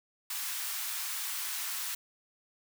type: high-pass noise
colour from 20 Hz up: white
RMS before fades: -36 dBFS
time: 0.3-1.95 s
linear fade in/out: 5 ms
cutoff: 930 Hz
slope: 24 dB/octave
effects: none